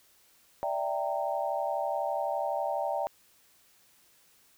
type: chord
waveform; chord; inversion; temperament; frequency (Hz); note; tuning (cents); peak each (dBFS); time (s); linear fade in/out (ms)
sine; E half-diminished seventh; third; equal with one note detuned; 587.3 / 659.3 / 784 / 920; D5 / E5 / G5 / Bb5; 0 / 0 / 0 / -23; -33 / -34 / -33 / -36; 0.63-3.07; 0
effects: white hiss -63 dBFS RMS until 4.57 s